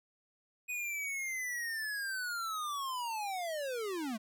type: linear sweep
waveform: square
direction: down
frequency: 2500 to 207.1 Hz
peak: -36 dBFS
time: 0.68-4.18 s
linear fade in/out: 20 ms
effects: none